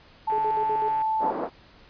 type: tone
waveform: sine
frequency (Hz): 877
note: A5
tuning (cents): -6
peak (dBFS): -22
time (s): 0.27-1.31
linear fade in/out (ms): 10
type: click train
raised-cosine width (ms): 0.5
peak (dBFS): -28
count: 106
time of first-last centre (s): 0.3-1.019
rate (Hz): 146
type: tone with tremolo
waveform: sine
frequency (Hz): 425.3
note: G#4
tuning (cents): +41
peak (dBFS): -28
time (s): 0.32-0.93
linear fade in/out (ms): 5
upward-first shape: square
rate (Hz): 8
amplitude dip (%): 80
type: band-pass noise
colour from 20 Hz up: white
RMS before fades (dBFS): -30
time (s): 1.19-1.5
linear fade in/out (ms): 50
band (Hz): 220 to 940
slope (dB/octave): 24
effects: pink hiss -53 dBFS RMS until 1.89 s + resampled to 11025 Hz